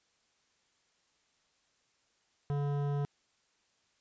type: tone with hard clipping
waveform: triangle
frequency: 143.2 Hz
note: D3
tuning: 43 cents flat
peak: -32 dBFS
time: 2.5-3.05 s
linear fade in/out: 0 ms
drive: 18 dB
effects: white hiss -73 dBFS RMS until 4 s + resampled to 16000 Hz